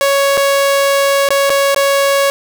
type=tone with dropouts; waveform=sawtooth; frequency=556 Hz; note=C#5; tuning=5 cents sharp; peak=-6 dBFS; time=0.01-2.3 s; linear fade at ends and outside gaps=0 ms; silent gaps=0.372-0.376 / 1.288-1.305 / 1.496-1.502 / 1.746-1.762 s; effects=none